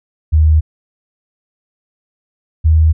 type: tone pair in turn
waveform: sine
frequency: 77.8 / 79.21 Hz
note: D#2 / D#2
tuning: 0 / +32 cents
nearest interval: unison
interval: 32 cents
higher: second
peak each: -6 dBFS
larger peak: neither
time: 0.32-0.61 / 2.64-2.93 s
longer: neither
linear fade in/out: 20 ms
effects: none